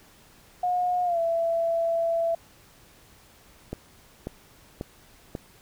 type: tone with pitch glide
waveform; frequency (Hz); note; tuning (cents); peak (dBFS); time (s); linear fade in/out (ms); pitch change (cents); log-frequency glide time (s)
sine; 720 to 667.9; F#5 to E5; -47 to +23; -22; 0.63-2.35; 5; -130; 1.04-1.19
type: click train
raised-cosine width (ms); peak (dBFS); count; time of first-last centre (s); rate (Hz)
2; -18; 4; 3.73-5.352; 1.85
effects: pink hiss -55 dBFS RMS until 5.61 s